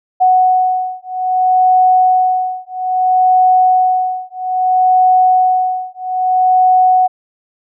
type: beating tone pair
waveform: sine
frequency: 740 / 740.61 Hz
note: F#5 / F#5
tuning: 0 / +1 cents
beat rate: 0.61 Hz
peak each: -12 dBFS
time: 0.2-7.08 s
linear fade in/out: 20 ms
effects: none